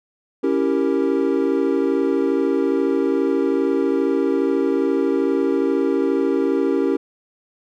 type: chord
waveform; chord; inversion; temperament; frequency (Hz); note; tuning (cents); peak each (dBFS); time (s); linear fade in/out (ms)
triangle; C# diminished seventh; none; equal; 277.2 / 329.6 / 392 / 466.2; C#4 / E4 / G4 / Bb4; 0 / 0 / 0 / 0; -19 / -21 / -19 / -22; 0.43-6.97; 10
effects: none